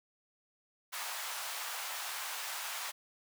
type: high-pass noise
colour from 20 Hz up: pink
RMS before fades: -40 dBFS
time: 0.92-2.92 s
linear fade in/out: 20 ms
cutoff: 790 Hz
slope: 24 dB/octave
effects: none